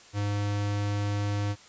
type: tone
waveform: square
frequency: 102.4 Hz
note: G#2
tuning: 24 cents flat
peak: -27 dBFS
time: 0.13-1.56 s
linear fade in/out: 50 ms
effects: white hiss -52 dBFS RMS until 1.68 s + resampled to 16000 Hz